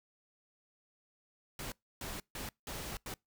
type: noise bursts at uneven times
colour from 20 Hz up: pink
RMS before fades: -42 dBFS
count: 5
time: 1.59-1.72 / 2.01-2.2 / 2.35-2.49 / 2.67-2.97 / 3.06-3.14 s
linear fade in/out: 2 ms
effects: noise-tail reverb RT60 0.2 s tail -26 dB re dry